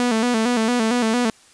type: tone with vibrato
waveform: sawtooth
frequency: 233.1 Hz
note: A#3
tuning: in tune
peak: -13 dBFS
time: 0-1.3 s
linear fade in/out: 0 ms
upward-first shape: square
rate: 4.4 Hz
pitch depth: 86 cents each way
effects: white hiss -51 dBFS RMS until 1.53 s + resampled to 22050 Hz